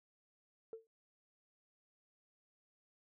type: tone with exponential decay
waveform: sine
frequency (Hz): 448.7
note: A4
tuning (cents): +34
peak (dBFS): -40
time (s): 0.73-0.87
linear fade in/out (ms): 1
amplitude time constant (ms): 29
effects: tanh soft clip ceiling -38 dBFS